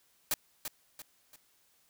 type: noise with echo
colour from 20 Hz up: white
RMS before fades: -30 dBFS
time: 0.31-0.34 s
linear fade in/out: 2 ms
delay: 340 ms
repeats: 3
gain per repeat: -8 dB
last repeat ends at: 1.36 s
effects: white hiss -69 dBFS RMS until 1.89 s